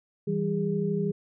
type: tone cluster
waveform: sine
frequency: 162.8 / 195.4 / 408.8 Hz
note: E3 / G3 / G#4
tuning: -21 / -5 / -27 cents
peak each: -29 dBFS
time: 0.27-1.12 s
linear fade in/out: 10 ms
effects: none